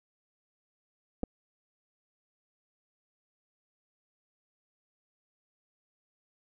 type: clicks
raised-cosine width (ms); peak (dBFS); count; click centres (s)
2; -20 / -20; 2; 1.233 / 1.237
effects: none